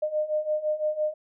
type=beating tone pair; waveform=sine; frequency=607 / 612.9 Hz; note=D#5 / D#5; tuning=-43 / -26 cents; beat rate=5.9 Hz; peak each=-29 / -26 dBFS; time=0.02-1.14 s; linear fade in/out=10 ms; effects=none